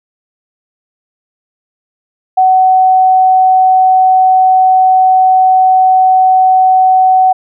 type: tone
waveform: sine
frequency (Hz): 750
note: F#5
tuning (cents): +23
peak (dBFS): -4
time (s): 2.37-7.33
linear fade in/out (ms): 10
effects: none